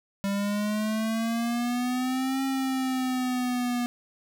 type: exponential two-way sweep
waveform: square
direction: up then down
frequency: 197.2 to 269 to 241.7 Hz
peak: -26 dBFS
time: 0.24-3.86 s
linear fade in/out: 0 ms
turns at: 2.43 s
effects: none